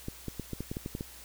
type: clicks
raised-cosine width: 3 ms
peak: -22 dBFS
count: 10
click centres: 0.084 / 0.283 / 0.397 / 0.533 / 0.606 / 0.715 / 0.769 / 0.861 / 0.951 / 1.009 s
effects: added 60 Hz sine -55 dBFS peak until 1.24 s + white hiss -50 dBFS RMS until 1.24 s